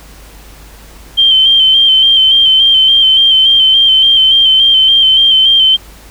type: tone with vibrato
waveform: sine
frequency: 3128 Hz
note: G7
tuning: 4 cents flat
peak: -4 dBFS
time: 1.17-5.77 s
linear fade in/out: 20 ms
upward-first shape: square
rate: 3.5 Hz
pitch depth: 28 cents each way
effects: added 51 Hz sine -36 dBFS peak until 6.1 s + pink hiss -38 dBFS RMS until 6.1 s